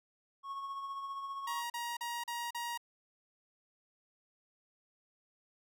triangle tone with tremolo, 1100 Hz, C#6, 14 cents flat, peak -35 dBFS, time 0.43-1.64 s, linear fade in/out 50 ms, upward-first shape triangle, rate 15 Hz, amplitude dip 45%
sawtooth tone bursts, 947 Hz, A#5, 27 cents sharp, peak -33 dBFS, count 5, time 1.47-2.776 s, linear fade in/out 5 ms, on 230 ms, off 39 ms
effects none

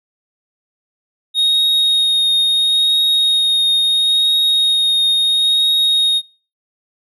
triangle tone with vibrato, 3729 Hz, A#7, in tune, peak -10 dBFS, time 1.34-6.22 s, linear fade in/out 50 ms, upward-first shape triangle, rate 0.74 Hz, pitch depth 13 cents each way, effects noise-tail reverb RT60 0.4 s tail -25 dB re dry

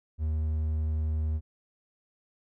triangle tone, 77.78 Hz, D#2, in tune, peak -24 dBFS, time 0.18-1.41 s, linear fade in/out 50 ms, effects none

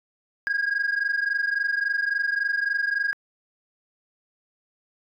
sine tone pair together, 1622.4 / 1646 Hz, G#6 / G#6, -41 / -16 cents, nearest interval unison, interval 25 cents, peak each -23 dBFS, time 0.47-3.13 s, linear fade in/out 0 ms, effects tanh soft clip ceiling -19 dBFS

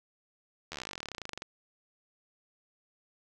slowing click train, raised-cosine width 0.2 ms, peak -21 dBFS, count 29, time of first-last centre 0.72-1.421 s, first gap 12 ms, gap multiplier 1.05, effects none

